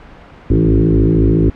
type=tone with frequency modulation; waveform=sine; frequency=110 Hz; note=A2; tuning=in tune; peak=-8 dBFS; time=0.5-1.5 s; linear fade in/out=5 ms; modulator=54 Hz; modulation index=5.1; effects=pink hiss -38 dBFS RMS until 1.55 s + low-pass 2000 Hz 12 dB/octave